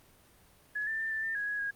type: tone with pitch steps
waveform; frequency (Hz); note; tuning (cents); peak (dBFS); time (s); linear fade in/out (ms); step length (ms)
sine; 1694 / 1777 / 1788 / 1768 / 1799 / 1659 / 1670 / 1640; G#6 / A6 / A6 / A6 / A6 / G#6 / G#6 / G#6; +34 / +17 / +27 / +8 / +38 / -2 / +9 / -22; -31; 0.75-1.71; 10; 120
effects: pink hiss -61 dBFS RMS until 1.75 s + Opus 32 kbps